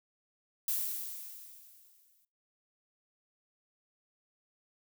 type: noise with exponential decay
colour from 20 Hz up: violet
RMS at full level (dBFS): -31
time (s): 0.68-2.25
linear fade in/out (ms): 2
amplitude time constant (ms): 340
effects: noise-tail reverb RT60 0.3 s tail -21 dB re dry